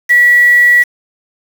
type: tone with quantisation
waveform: sine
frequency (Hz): 1940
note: B6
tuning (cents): -31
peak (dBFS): -4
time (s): 0.09-0.84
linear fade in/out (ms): 20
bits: 4
effects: none